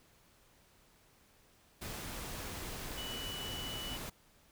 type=tone in noise; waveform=sine; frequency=2960 Hz; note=F#7; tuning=in tune; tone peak=-42 dBFS; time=2.97-3.97 s; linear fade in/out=10 ms; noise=pink; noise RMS=-43 dBFS; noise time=1.81-4.1 s; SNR=-2 dB; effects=pink hiss -66 dBFS RMS until 4.51 s